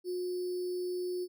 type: tone with sample-and-hold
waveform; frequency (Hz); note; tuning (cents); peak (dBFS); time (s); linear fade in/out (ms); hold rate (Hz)
sine; 360.6; F#4; -45; -32; 0.04-1.28; 50; 4900
effects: none